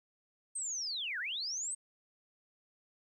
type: linear two-way sweep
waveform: sine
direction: down then up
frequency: 8490 to 1401 to 8490 Hz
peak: -35 dBFS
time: 0.55-1.75 s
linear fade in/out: 10 ms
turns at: 1.19 s
effects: 12-bit